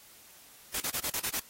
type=noise bursts; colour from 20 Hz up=white; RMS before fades=-32 dBFS; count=7; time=0.74-1.397 s; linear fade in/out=5 ms; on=63 ms; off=36 ms; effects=white hiss -55 dBFS RMS until 1.49 s + AAC 48 kbps